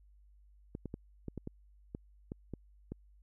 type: clicks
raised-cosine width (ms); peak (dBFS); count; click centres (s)
3; -27; 10; 0.751 / 0.857 / 0.941 / 1.283 / 1.377 / 1.474 / 1.949 / 2.319 / 2.537 / 2.92
effects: added 50 Hz sine -59 dBFS peak until 3.22 s